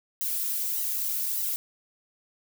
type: noise with flanger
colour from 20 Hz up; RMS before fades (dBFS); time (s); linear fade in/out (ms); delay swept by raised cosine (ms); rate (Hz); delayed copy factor
violet; -29; 0.21-1.56; 0; 1 to 3; 1.7; +0.75
effects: none